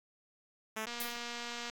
5% pulse tone, 218.7 Hz, A3, 10 cents flat, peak -25 dBFS, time 0.76-0.86 s, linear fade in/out 10 ms
click train, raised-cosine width 0.2 ms, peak -24 dBFS, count 198, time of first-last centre 0.87-1.698 s, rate 238 Hz
violet noise with exponential decay, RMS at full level -34 dBFS, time 1-1.24 s, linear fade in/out 2 ms, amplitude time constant 51 ms
effects AAC 64 kbps

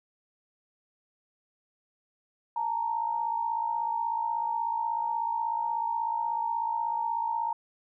sine tone pair together, 871 / 927.4 Hz, A5 / A#5, -18 / -9 cents, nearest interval minor second, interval 109 cents, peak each -33 / -28 dBFS, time 2.56-7.53 s, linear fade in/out 5 ms, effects none

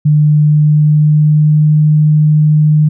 sine tone with pitch glide, 150.1 to 152.28 Hz, D3 to D#3, +38 to -37 cents, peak -5 dBFS, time 0.05-2.89 s, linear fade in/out 10 ms, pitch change +25 cents, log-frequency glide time 0.26-1.73 s, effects none

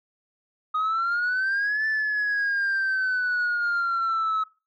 sine exponential two-way sweep, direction up then down, 1244.5 to 1760 to 1287 Hz, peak -20 dBFS, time 0.74-4.44 s, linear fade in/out 10 ms, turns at 1.86 s, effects noise-tail reverb RT60 0.3 s tail -20 dB re dry + tanh soft clip ceiling -20 dBFS

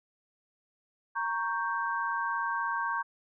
sine chord, G diminished, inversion first, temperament equal, 932.3 / 1108.7 / 1568 Hz, Bb5 / Db6 / G6, 0 / 0 / 0 cents, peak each -33 dBFS, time 1.15-3.03 s, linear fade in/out 20 ms, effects none

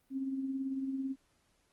sine tone with tremolo, 267.9 Hz, C4, 41 cents sharp, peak -31 dBFS, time 0.1-1.16 s, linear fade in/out 50 ms, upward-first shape triangle, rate 18 Hz, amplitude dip 50%, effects pink hiss -73 dBFS RMS until 1.72 s + Opus 32 kbps

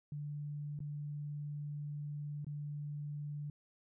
sine tone with dropouts, 146.83 Hz, D3, in tune, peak -39 dBFS, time 0.12-3.5 s, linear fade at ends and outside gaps 2 ms, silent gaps 0.791-0.803 / 2.446-2.467 s, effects none

